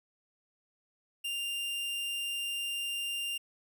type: tone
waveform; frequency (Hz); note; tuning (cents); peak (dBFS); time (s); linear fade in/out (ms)
45% pulse; 2794; F7; 0; -33; 1.24-3.38; 10
effects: none